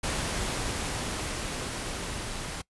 pink noise with level ramp, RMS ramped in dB -30 to -36 dBFS, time 0.03-2.62 s, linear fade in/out 10 ms, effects noise-tail reverb RT60 0.1 s tail -22 dB re dry + resampled to 24000 Hz

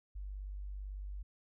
sine tone, 49 Hz, G1, in tune, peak -40 dBFS, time 0.15-1.23 s, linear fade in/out 10 ms, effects none

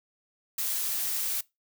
blue noise, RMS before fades -30 dBFS, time 0.58-1.41 s, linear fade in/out 5 ms, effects noise-tail reverb RT60 0.2 s tail -22 dB re dry

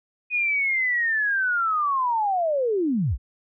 sine linear sweep, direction down, 2489 to 38.62 Hz, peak -20 dBFS, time 0.3-3.18 s, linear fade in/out 50 ms, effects none

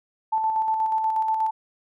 sine tone with tremolo, 880 Hz, A5, in tune, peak -19 dBFS, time 0.32-1.51 s, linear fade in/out 10 ms, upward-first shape square, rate 8.3 Hz, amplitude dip 35%, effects none

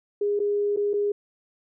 sine tone with dropouts, 410 Hz, G#4, 22 cents flat, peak -21 dBFS, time 0.21-1.12 s, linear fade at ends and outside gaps 5 ms, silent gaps 0.393-0.4 / 0.763-0.771 / 0.934-0.938 s, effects none

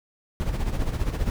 brown noise with tremolo, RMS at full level -23 dBFS, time 0.4-1.3 s, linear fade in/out 0 ms, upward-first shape sine, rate 15 Hz, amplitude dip 65%, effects none

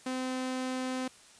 sawtooth tone, 257.3 Hz, C4, 29 cents flat, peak -28 dBFS, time 0.06-1.08 s, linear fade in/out 5 ms, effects white hiss -56 dBFS RMS until 1.39 s + resampled to 22050 Hz

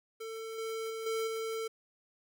square tone with level steps, 447 Hz, A4, 27 cents sharp, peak -40 / -36 / -38 / -32 / -35 dBFS, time 0.2-1.68 s, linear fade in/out 10 ms, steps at 0.58 / 0.9 / 1.06 / 1.27 s, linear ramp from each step 5 ms, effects none

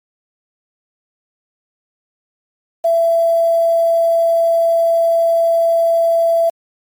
sine tone with quantisation, 668 Hz, E5, 23 cents sharp, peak -10 dBFS, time 2.84-6.5 s, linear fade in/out 10 ms, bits 6, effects MP3 96 kbps

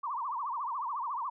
sine tone with vibrato, 1040 Hz, C6, 11 cents flat, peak -32 dBFS, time 0.03-1.3 s, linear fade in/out 10 ms, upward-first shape triangle, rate 14 Hz, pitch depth 260 cents each way, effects none

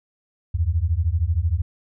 sine beating tone pair, 77 / 90 Hz, D#2 / F#2, -17 / -47 cents, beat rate 13 Hz, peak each -21 dBFS, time 0.54-1.62 s, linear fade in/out 10 ms, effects none

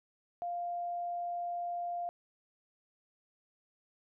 sine tone, 698.5 Hz, F5, in tune, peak -34 dBFS, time 0.42-2.09 s, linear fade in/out 0 ms, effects none

